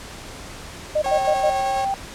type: tone bursts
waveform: sine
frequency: 610 Hz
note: D#5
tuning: 34 cents flat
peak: -16 dBFS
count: 4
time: 0.95-1.502 s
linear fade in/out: 10 ms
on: 72 ms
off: 88 ms
type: tone with tremolo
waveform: sawtooth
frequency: 546 Hz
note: C#5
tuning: 26 cents flat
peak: -22 dBFS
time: 1.04-1.85 s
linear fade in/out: 5 ms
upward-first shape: square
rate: 9.7 Hz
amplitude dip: 25%
type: tone with pitch glide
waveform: sine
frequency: 777 to 783.8 Hz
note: G5 to G5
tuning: -16 to 0 cents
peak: -20 dBFS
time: 1.06-1.94 s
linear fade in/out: 0 ms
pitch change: +16 cents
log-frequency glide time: 1.57-1.68 s
effects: pink hiss -37 dBFS RMS until 2.14 s + low-pass 9000 Hz 12 dB/octave